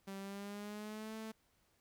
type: tone with pitch glide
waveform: sawtooth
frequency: 195.1 to 220.3 Hz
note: G3 to A3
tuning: -8 to +2 cents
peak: -40 dBFS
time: 0.07-1.32 s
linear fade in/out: 10 ms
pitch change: +210 cents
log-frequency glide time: 0.19-1.15 s
effects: pink hiss -75 dBFS RMS until 1.8 s